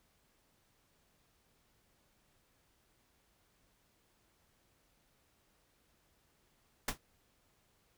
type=noise with exponential decay; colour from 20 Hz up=pink; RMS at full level=-28 dBFS; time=6.88-6.98 s; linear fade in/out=5 ms; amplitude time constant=21 ms; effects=pink hiss -73 dBFS RMS until 7.97 s